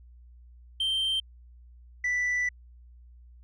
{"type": "tone pair in turn", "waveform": "sine", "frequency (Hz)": [3136, 1975.6], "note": ["G7", "B6"], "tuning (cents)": [0, 0], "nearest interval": "minor sixth", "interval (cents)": 800, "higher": "first", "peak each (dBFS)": -22, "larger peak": "neither", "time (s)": [[0.8, 1.2], [2.04, 2.49]], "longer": "second", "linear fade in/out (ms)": 5, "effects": ["tanh soft clip ceiling -24 dBFS", "added 60 Hz sine -49 dBFS peak until 3.43 s"]}